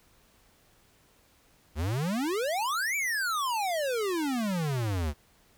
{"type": "exponential two-way sweep", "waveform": "square", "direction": "up then down", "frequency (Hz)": [69.7, 2362, 69.7], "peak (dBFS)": -28, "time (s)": [1.75, 5.14], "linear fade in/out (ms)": 50, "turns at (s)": 2.96, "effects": ["pink hiss -63 dBFS RMS until 5.57 s"]}